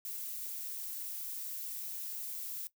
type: noise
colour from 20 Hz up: violet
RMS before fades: -41 dBFS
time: 0.05-2.67 s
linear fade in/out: 0 ms
effects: noise-tail reverb RT60 0.1 s tail -17 dB re dry